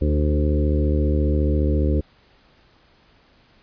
harmonic tone with a mistuned harmonic, 74.6 Hz, D2, 28 cents sharp, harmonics 1 / 2 / 3 / 4 / 5 / 6 / 7, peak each -18 / -27 / -28 / -26 / -29 / -32 / -30 dBFS, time 0.01-2.01 s, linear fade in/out 10 ms, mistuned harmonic 5, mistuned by +20 cents, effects pink hiss -56 dBFS RMS until 3.62 s + resampled to 11025 Hz

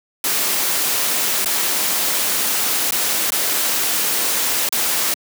white noise with dropouts, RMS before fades -19 dBFS, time 0.24-5.14 s, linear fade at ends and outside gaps 2 ms, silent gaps 1.447-1.458 / 2.909-2.921 / 3.304-3.32 / 4.69-4.724 s, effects high-pass 200 Hz 12 dB/octave

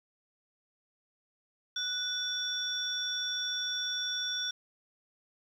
sine tone cluster, 1483 / 3487 / 5590 Hz, F#6 / A7 / F8, +4 / -16 / +1 cents, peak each -39 / -33 / -37 dBFS, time 1.76-4.51 s, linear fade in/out 5 ms, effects 10-bit

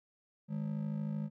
triangle ring-modulated tone, 180.6 Hz, F#3, 42 cents flat, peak -29 dBFS, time 0.48-1.3 s, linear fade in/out 50 ms, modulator 26.6 Hz, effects none

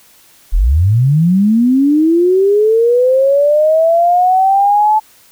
sine linear sweep, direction up, 32.7 to 870 Hz, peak -7 dBFS, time 0.52-5 s, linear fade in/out 20 ms, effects white hiss -46 dBFS RMS until 5.31 s

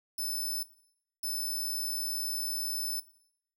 5% pulse tone bursts at uneven times, 5274 Hz, E8, in tune, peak -26 dBFS, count 2, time 0.18-0.63 / 1.23-3 s, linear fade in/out 5 ms, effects noise-tail reverb RT60 0.7 s tail -17 dB re dry

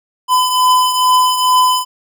square beating tone pair, 1009 / 1011.3 Hz, B5 / B5, +37 / +41 cents, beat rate 2.3 Hz, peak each -11 / -18 dBFS, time 0.28-1.85 s, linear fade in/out 50 ms, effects none

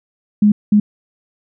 sine tone bursts at uneven times, 208.3 Hz, G#3, 5 cents sharp, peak -7 dBFS, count 2, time 0.42-0.52 / 0.72-0.8 s, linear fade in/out 5 ms, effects none

